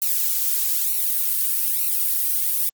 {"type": "noise with flanger", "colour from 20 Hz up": "violet", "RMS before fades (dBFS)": -21, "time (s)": [0.02, 2.69], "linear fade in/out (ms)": 0, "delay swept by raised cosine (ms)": [0.59, 2.39], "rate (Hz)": 1.1, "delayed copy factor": -0.75, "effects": ["Opus 48 kbps"]}